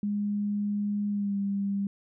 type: tone with pitch glide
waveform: sine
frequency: 205.5 to 199.07 Hz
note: G#3 to G3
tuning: -18 to +27 cents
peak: -26 dBFS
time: 0.03-1.87 s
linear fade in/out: 2 ms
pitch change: -55 cents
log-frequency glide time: 1.09-1.37 s
effects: none